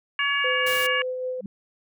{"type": "harmonic tone", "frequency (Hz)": 565, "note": "C#5", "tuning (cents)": 33, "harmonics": [2, 3, 4, 5], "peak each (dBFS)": [-29, -25, -27, -27], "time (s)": [0.19, 1.02], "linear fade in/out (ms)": 2}
{"type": "tone with tremolo", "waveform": "sine", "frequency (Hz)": 509, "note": "C5", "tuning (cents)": -48, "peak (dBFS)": -25, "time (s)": [0.44, 1.41], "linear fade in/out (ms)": 5, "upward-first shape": "sine", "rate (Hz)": 5.1, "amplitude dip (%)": 30}
{"type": "noise", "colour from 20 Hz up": "white", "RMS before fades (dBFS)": -33, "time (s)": [0.66, 0.87], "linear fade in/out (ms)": 10}
{"type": "tone with exponential growth", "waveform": "sine", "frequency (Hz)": 197.8, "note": "G3", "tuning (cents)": 16, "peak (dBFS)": -27, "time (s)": [1.38, 1.46], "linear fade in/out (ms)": 2, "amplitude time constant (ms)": 17}
{"effects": []}